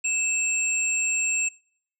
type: tone pair together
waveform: sine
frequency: 2637 / 7459 Hz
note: E7 / A#8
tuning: 0 / 0 cents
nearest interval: octave + tritone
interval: 1800 cents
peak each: -25 dBFS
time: 0.04-1.49 s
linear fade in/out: 10 ms
effects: noise-tail reverb RT60 0.6 s tail -26 dB re dry